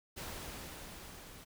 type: noise with level ramp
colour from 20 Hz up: pink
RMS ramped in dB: -43 to -53 dBFS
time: 0.16-1.45 s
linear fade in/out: 20 ms
effects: none